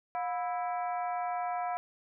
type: harmonic tone with a mistuned harmonic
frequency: 329.6 Hz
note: E4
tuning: in tune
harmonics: 2 / 3 / 4 / 5 / 6 / 7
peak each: -32 / -38 / -42 / -49 / -53 / -49 dBFS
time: 0.15-1.77 s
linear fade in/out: 0 ms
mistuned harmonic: 2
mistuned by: +140 cents
effects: none